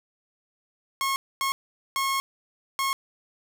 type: tone bursts at uneven times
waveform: sawtooth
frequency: 1086 Hz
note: C#6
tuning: 36 cents flat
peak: -20 dBFS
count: 4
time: 1.01-1.16 / 1.41-1.52 / 1.96-2.2 / 2.79-2.93 s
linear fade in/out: 0 ms
effects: none